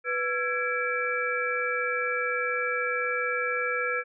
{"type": "tone cluster", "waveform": "sine", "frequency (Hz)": [494.6, 1349, 1662, 2316], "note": ["B4", "E6", "G#6", "D7"], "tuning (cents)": [3, 40, 1, -25], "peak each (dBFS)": -31, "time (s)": [0.04, 4.04], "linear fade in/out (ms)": 50, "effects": []}